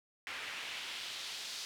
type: noise with band-pass filter sweep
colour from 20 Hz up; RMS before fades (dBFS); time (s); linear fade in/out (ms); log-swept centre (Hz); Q
pink; -43; 0.27-1.65; 0; 2200 to 4600; 1.6
effects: none